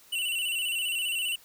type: tone with vibrato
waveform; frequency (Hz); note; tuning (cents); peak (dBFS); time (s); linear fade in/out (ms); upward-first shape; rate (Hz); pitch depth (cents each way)
square; 2842; F7; +30; -28; 0.12-1.36; 10; square; 15; 70
effects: white hiss -56 dBFS RMS until 1.44 s